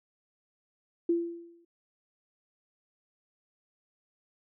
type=tone with exponential decay; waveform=sine; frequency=340 Hz; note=F4; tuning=46 cents flat; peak=-21 dBFS; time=1.09-1.65 s; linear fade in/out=5 ms; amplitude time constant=120 ms; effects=none